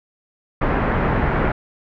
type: low-pass noise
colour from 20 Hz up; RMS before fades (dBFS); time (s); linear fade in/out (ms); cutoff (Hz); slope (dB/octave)
pink; -19; 0.61-1.52; 5; 1900; 24
effects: none